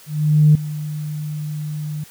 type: tone with ADSR envelope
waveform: sine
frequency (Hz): 151.3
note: D#3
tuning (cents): -48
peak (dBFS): -6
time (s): 0.06-2.04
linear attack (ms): 490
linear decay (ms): 4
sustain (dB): -17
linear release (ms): 6
effects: tanh soft clip ceiling -2 dBFS + white hiss -45 dBFS RMS until 2.1 s